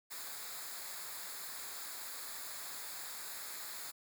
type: noise with comb filter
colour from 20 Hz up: white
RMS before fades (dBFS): -45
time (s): 0.1-3.92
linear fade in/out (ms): 20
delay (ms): 0.34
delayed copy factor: -0.7
effects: none